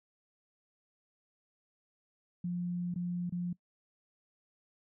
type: tone with dropouts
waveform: sine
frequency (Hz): 176.2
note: F3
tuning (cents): +16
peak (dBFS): -32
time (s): 2.44-3.53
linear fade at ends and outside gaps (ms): 5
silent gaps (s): 2.942-2.958 / 3.296-3.322
effects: noise-tail reverb RT60 0.1 s tail -22 dB re dry